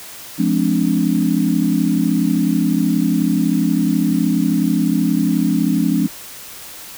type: chord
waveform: sine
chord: D half-diminished seventh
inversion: first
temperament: equal with one note detuned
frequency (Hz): 174.61 / 210.9 / 261.6 / 293.7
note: F3 / Ab3 / C4 / D4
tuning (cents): 0 / +27 / 0 / 0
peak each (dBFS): -19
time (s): 0.38-6.08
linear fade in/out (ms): 20
effects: white hiss -35 dBFS RMS until 6.97 s